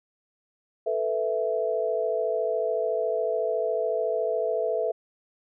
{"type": "chord", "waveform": "sine", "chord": "A suspended second", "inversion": "none", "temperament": "equal", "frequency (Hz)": [440, 493.9, 659.3], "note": ["A4", "B4", "E5"], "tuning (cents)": [0, 0, 0], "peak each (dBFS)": [-28, -29, -27], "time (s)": [0.86, 4.92], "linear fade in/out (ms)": 10, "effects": []}